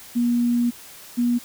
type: tone pair in turn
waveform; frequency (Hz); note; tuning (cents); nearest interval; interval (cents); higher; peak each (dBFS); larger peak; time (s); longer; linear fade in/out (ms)
sine; 239.4 / 240.9; A#3 / B3; +46 / -43; unison; 11; second; -17; neither; 0.15-0.71 / 1.17-1.39; first; 20
effects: white hiss -43 dBFS RMS until 1.44 s